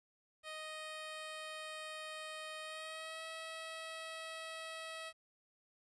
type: tone with pitch glide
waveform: 10% pulse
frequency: 623 to 645.3 Hz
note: D#5 to E5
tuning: +2 to -37 cents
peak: -36 dBFS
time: 0.43-5.13 s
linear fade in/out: 50 ms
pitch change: +61 cents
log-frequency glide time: 2.62-3.24 s
effects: resampled to 22050 Hz + 12-bit